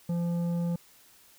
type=tone with tanh clipping; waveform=sine; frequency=171.7 Hz; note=F3; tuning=29 cents flat; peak=-28 dBFS; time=0.09-0.76 s; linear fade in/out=5 ms; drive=9 dB; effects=white hiss -58 dBFS RMS until 1.38 s